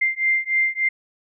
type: beating tone pair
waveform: sine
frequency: 2093 / 2096.4 Hz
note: C7 / C7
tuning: 0 / +3 cents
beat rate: 3.4 Hz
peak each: -21 dBFS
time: 0.01-0.89 s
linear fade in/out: 10 ms
effects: none